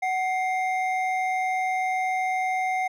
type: tone pair together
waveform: triangle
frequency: 747 / 2108 Hz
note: F#5 / C7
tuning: +16 / +12 cents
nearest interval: octave + tritone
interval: 1796 cents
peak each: -22 / -28 dBFS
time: 0.02-2.88 s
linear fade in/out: 10 ms
effects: none